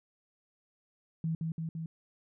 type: tone with echo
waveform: sine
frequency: 162.3 Hz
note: E3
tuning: 27 cents flat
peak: -29 dBFS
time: 1.24-1.35 s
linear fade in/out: 2 ms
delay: 170 ms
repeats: 3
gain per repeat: -2 dB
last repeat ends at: 1.86 s
effects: none